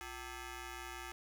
10% pulse ring-modulated tone, 415.3 Hz, G#4, in tune, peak -33 dBFS, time 0.01-1.12 s, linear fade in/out 0 ms, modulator 478 Hz, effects none

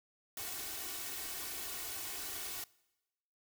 white noise with comb filter, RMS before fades -42 dBFS, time 0.37-2.64 s, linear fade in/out 2 ms, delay 2.7 ms, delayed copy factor +0.75, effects noise-tail reverb RT60 1.0 s tail -23 dB re dry

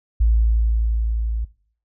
sine tone with level ramp, 55.8 Hz, A1, 25 cents sharp, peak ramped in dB -12 to -21 dBFS, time 0.2-1.45 s, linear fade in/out 10 ms, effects noise-tail reverb RT60 0.5 s tail -19 dB re dry

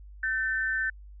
sine tone pair together, 1533 / 1782.9 Hz, G6 / A6, -39 / +22 cents, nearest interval minor third, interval 261 cents, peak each -28 / -29 dBFS, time 0.23-0.9 s, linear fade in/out 5 ms, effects added 50 Hz sine -44 dBFS peak until 1.2 s

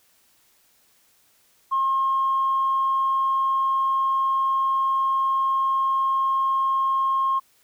sine tone, 1072 Hz, C6, 42 cents sharp, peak -18 dBFS, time 1.71-7.4 s, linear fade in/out 20 ms, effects tanh soft clip ceiling -14 dBFS + white hiss -61 dBFS RMS until 7.63 s

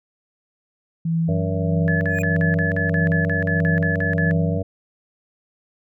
sine tone with tremolo, 164.81 Hz, E3, in tune, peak -17 dBFS, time 1.05-4.58 s, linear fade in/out 5 ms, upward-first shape sine, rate 1.6 Hz, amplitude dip 60%
harmonic tone, 94.4 Hz, F#2, 35 cents sharp, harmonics 1 / 2 / 3 / 5 / 6 / 7, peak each -24 / -30 / -31 / -29 / -31 / -31 dBFS, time 1.28-4.63 s, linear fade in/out 10 ms
sine tone bursts, 1719 Hz, A6, 41 cents flat, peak -22 dBFS, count 14, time 1.88-4.311 s, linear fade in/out 0 ms, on 130 ms, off 47 ms
square tone with exponential growth, 2466 Hz, D#7, 16 cents flat, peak -27 dBFS, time 2.07-2.22 s, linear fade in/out 2 ms, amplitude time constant 32 ms
effects none

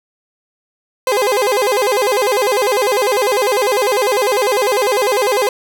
30% pulse tone with vibrato, 459.3 Hz, A#4, 26 cents flat, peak -10 dBFS, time 1.07-5.49 s, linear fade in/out 2 ms, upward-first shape square, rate 10 Hz, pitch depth 200 cents each way, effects none

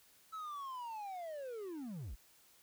triangle linear sweep, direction down, 1318.5 to 33.47 Hz, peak -40 dBFS, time 0.32-2.16 s, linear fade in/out 20 ms, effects white hiss -66 dBFS RMS until 2.62 s

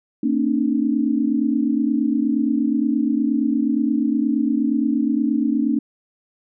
sine tone cluster, 228.9 / 271 / 299.5 Hz, A#3 / C#4 / D4, -31 / -39 / +34 cents, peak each -21 dBFS, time 0.23-5.79 s, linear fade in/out 5 ms, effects none

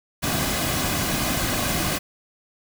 pink noise with comb filter, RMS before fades -24 dBFS, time 0.22-1.99 s, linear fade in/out 20 ms, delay 2.2 ms, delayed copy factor -0.5, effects none

